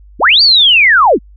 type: linear two-way sweep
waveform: sine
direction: up then down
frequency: 113.2 to 4699 to 159.9 Hz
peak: -4 dBFS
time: 0.19-1.19 s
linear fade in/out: 50 ms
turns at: 0.42 s
effects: added 50 Hz sine -36 dBFS peak until 1.36 s